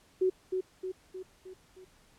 sine tone with echo, 372.8 Hz, F#4, 13 cents sharp, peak -23 dBFS, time 0.21-0.3 s, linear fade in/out 10 ms, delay 310 ms, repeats 5, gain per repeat -5 dB, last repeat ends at 1.85 s, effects pink hiss -63 dBFS RMS until 2.18 s + low-pass 11000 Hz 12 dB/octave

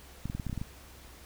clicks, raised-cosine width 5 ms, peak -22 dBFS, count 9, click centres 0.256 / 0.299 / 0.35 / 0.398 / 0.467 / 0.497 / 0.529 / 0.577 / 0.615 s, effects added 66 Hz sine -53 dBFS peak until 1.25 s + pink hiss -53 dBFS RMS until 1.25 s

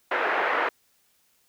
white band-pass noise, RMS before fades -25 dBFS, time 0.11-0.69 s, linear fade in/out 5 ms, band 380 to 1900 Hz, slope 24 dB/octave, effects white hiss -66 dBFS RMS until 1.48 s

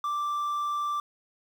triangle tone with quantisation, 1174.7 Hz, D6, in tune, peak -25 dBFS, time 0.04-1 s, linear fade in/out 2 ms, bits 9, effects none

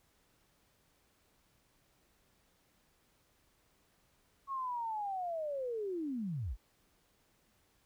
sine linear sweep, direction down, 1108.7 to 36.3 Hz, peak -35 dBFS, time 4.47-6.57 s, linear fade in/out 50 ms, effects pink hiss -72 dBFS RMS until 7.85 s

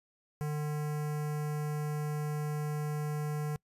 square tone with notch filter, 150 Hz, D3, 37 cents sharp, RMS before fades -34 dBFS, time 0.41-3.56 s, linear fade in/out 0 ms, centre 3600 Hz, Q 0.69, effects noise-tail reverb RT60 0.1 s tail -25 dB re dry + resampled to 32000 Hz

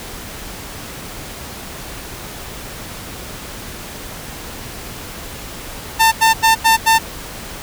sawtooth tone bursts, 897 Hz, A5, 33 cents sharp, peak -5 dBFS, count 5, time 5.99-6.988 s, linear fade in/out 20 ms, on 130 ms, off 87 ms, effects pink hiss -31 dBFS RMS until 7.62 s

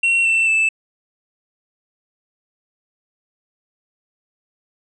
triangle tone with pitch steps, 2728 / 2681 / 2635 Hz, F7 / E7 / E7, -41 / +29 / -1 cents, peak -12 dBFS, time 0.03-0.69 s, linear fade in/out 5 ms, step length 220 ms, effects resampled to 24000 Hz

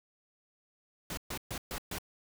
pink noise bursts, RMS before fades -38 dBFS, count 5, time 1.1-1.985 s, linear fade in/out 2 ms, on 73 ms, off 130 ms, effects none

